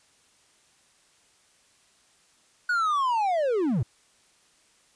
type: linear sweep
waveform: triangle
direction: down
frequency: 1480 to 98 Hz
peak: -20 dBFS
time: 2.69-3.83 s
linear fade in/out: 5 ms
effects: white hiss -62 dBFS RMS until 4.95 s + resampled to 22050 Hz